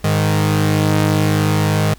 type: tone pair together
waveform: sawtooth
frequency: 103.3 / 155.21 Hz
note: G#2 / D#3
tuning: -9 / -4 cents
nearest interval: perfect fifth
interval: 705 cents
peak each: -12 / -12 dBFS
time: 0.04-1.94 s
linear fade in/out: 5 ms
effects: added 50 Hz sine -41 dBFS peak until 1.98 s + pink hiss -47 dBFS RMS until 1.98 s